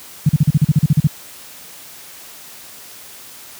sine tone bursts, 150.1 Hz, D3, 38 cents sharp, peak -7 dBFS, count 12, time 0.26-1.072 s, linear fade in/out 5 ms, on 31 ms, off 40 ms, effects white hiss -38 dBFS RMS until 3.59 s + high-pass 60 Hz 12 dB/octave

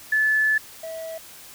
sine / triangle tone pair in turn, 1734 / 649.5 Hz, A6 / E5, -26 / -26 cents, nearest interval octave + perfect fourth, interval 1700 cents, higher first, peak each -17 / -29 dBFS, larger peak first, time 0.12-0.58 / 0.83-1.18 s, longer first, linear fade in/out 5 ms, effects white hiss -44 dBFS RMS until 1.54 s

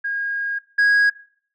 sine tone pair in turn, 1631 / 1650 Hz, G#6 / G#6, -32 / -12 cents, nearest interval unison, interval 20 cents, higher second, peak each -21 / -10 dBFS, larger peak second, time 0.04-0.59 / 0.78-1.1 s, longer first, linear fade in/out 10 ms, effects noise-tail reverb RT60 0.5 s tail -19 dB re dry + tanh soft clip ceiling -12 dBFS

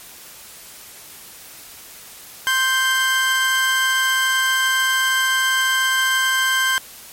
30% pulse tone pair together, 1047.8 / 1568 Hz, C6 / G6, +2 / 0 cents, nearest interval perfect fifth, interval 698 cents, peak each -20 / -14 dBFS, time 2.47-6.78 s, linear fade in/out 0 ms, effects white hiss -40 dBFS RMS until 7.12 s + MP3 64 kbps

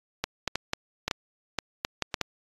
clicks, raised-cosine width 0.2 ms, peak -9 dBFS, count 11, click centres 0.24 / 0.477 / 0.556 / 0.734 / 1.08 / 1.112 / 1.587 / 1.849 / 2.023 / 2.142 / 2.213 s, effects AAC 32 kbps

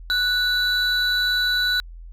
triangle tone pair together, 1480 / 3951 Hz, F#6 / B7, 0 / 0 cents, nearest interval octave + perfect fourth, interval 1700 cents, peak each -19 dBFS, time 0.1-1.8 s, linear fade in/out 0 ms, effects tanh soft clip ceiling -10 dBFS + added 42 Hz sine -36 dBFS peak until 2.12 s

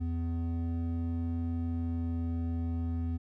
triangle tone pair together, 83.43 / 250.6 Hz, E2 / B3, +21 / +25 cents, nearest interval octave + perfect fifth, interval 1904 cents, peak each -28 / -32 dBFS, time 0-3.18 s, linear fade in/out 20 ms, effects tanh soft clip ceiling -25 dBFS

